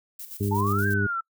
violet noise with tremolo, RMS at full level -38 dBFS, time 0.19-0.94 s, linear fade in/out 5 ms, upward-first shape square, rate 8.4 Hz, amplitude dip 60%
harmonic tone, 101 Hz, G#2, 48 cents flat, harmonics 1 / 2 / 3 / 4, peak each -25 / -29 / -33 / -31 dBFS, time 0.4-1.07 s, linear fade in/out 10 ms
sine exponential two-way sweep, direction up then down, 857 to 1600 to 1321 Hz, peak -25 dBFS, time 0.51-1.21 s, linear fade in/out 10 ms, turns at 0.87 s
effects noise-tail reverb RT60 0.1 s tail -23 dB re dry

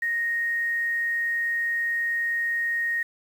sine tone with quantisation, 1864.7 Hz, A#6, in tune, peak -23 dBFS, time 0.02-3.03 s, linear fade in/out 5 ms, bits 8, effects none

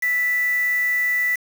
sine tone with quantisation, 1975.5 Hz, B6, in tune, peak -18 dBFS, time 0.02-1.36 s, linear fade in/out 10 ms, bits 5, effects none

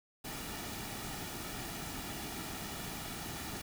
pink noise with comb filter, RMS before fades -42 dBFS, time 0.24-3.62 s, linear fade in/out 10 ms, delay 1.9 ms, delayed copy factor -0.5, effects none

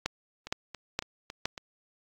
two click trains, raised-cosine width 0.2 ms, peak -22 / -11 dBFS, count 5 / 4, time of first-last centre 0.47-1.578 / 0.06-1.455 s, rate 3.61 / 2.15 Hz, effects AAC 64 kbps

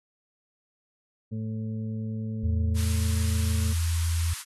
harmonic tone, 110 Hz, A2, in tune, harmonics 1 / 2 / 4 / 5, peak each -31 / -33 / -46 / -52 dBFS, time 1.31-3.74 s, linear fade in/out 20 ms
sine tone, 83.4 Hz, E2, 21 cents sharp, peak -23 dBFS, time 2.43-4.34 s, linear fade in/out 10 ms
white band-pass noise, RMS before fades -38 dBFS, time 2.74-4.45 s, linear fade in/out 50 ms, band 890 to 12000 Hz, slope 96 dB/octave
effects none

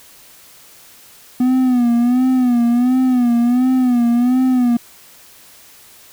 triangle tone with vibrato, 246.9 Hz, B3, in tune, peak -9 dBFS, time 1.4-4.77 s, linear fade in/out 5 ms, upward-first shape sine, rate 1.4 Hz, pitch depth 81 cents each way, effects white hiss -44 dBFS RMS until 6.12 s

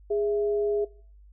sine tone pair together, 412.7 / 663 Hz, G#4 / E5, -11 / +10 cents, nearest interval minor sixth, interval 821 cents, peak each -23 / -33 dBFS, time 0.1-0.85 s, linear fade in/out 10 ms, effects noise-tail reverb RT60 0.5 s tail -21 dB re dry + added 50 Hz sine -49 dBFS peak until 1.32 s

